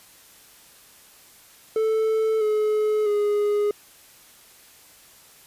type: tone with pitch steps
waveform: triangle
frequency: 440 / 427 / 414.3 Hz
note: A4 / G#4 / G#4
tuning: 0 / +48 / -4 cents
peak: -17 dBFS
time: 1.76-3.71 s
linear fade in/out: 2 ms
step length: 650 ms
effects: white hiss -51 dBFS RMS until 5.46 s + resampled to 32000 Hz